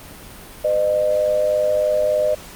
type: tone pair together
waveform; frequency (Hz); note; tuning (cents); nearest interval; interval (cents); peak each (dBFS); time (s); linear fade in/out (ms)
sine; 506 / 609.3; B4 / D#5; +42 / -36; minor third; 322; -22 / -16; 0.64-2.35; 10
effects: pink hiss -39 dBFS RMS until 2.55 s + Opus 32 kbps